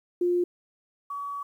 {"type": "tone pair in turn", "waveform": "sine", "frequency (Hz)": [353.2, 1134.4], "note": ["F4", "C#6"], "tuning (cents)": [20, 40], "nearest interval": "octave + minor sixth", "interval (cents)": 2020, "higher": "second", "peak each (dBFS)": [-21, -31], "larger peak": "first", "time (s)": [[0.21, 0.44], [1.1, 1.43]], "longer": "second", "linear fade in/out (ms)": 5, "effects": ["10-bit"]}